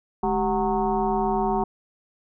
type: tone with frequency modulation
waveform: sine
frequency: 565 Hz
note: C#5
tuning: 33 cents sharp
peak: -20 dBFS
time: 0.23-1.64 s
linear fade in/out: 5 ms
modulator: 177 Hz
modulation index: 2.4
effects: none